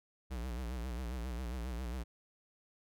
square tone with vibrato, 61 Hz, B1, 21 cents flat, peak -38 dBFS, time 0.3-2.04 s, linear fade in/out 20 ms, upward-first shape sine, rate 7.4 Hz, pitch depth 130 cents each way, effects none

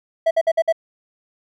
triangle tone bursts, 655 Hz, E5, 11 cents flat, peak -11 dBFS, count 5, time 0.26-0.726 s, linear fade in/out 10 ms, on 50 ms, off 54 ms, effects none

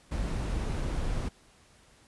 brown noise, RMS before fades -31 dBFS, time 0.11-1.29 s, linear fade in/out 10 ms, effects pink hiss -60 dBFS RMS until 2.07 s + resampled to 24000 Hz

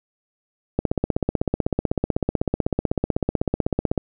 click train, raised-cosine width 2 ms, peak -6 dBFS, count 52, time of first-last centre 0.79-3.978 s, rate 16 Hz, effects none

